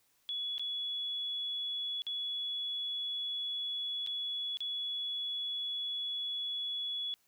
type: tone with dropouts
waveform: sine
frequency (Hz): 3390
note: G#7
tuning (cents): +35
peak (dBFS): -34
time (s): 0.29-7.14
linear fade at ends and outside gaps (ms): 0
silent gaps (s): 0.581-0.595 / 2.02-2.067 / 4.064-4.072 / 4.571-4.605
effects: white hiss -72 dBFS RMS until 7.27 s